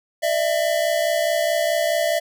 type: tone pair together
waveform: square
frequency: 600 / 664.7 Hz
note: D5 / E5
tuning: +37 / +14 cents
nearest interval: major second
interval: 177 cents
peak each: -23 / -21 dBFS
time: 0.22-2.2 s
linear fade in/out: 20 ms
effects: none